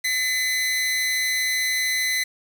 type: tone with amplitude modulation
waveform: sawtooth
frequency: 2025 Hz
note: B6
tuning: 43 cents sharp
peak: -15 dBFS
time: 0.04-2.24 s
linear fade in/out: 10 ms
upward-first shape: sine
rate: 233 Hz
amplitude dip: 55%
effects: 7-bit